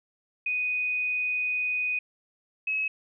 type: tone pair in turn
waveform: sine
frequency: 2489 / 2568 Hz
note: D#7 / E7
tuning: 0 / -46 cents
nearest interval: minor second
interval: 54 cents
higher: second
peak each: -25 / -25 dBFS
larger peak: neither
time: 0.46-1.99 / 2.67-2.88 s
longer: first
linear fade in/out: 5 ms
effects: none